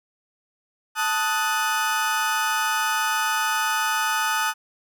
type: chord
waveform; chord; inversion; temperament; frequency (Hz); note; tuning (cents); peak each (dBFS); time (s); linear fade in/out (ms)
35% pulse; D# diminished; second; equal with one note detuned; 880 / 1253.2 / 1480; A5 / D#6 / F#6; 0 / +12 / 0; -24; 0.95-4.54; 50
effects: none